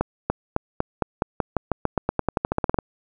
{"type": "accelerating click train", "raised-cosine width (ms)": 1, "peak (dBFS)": -6, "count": 22, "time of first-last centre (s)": [0.01, 2.788], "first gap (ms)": 290, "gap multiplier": 0.91, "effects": []}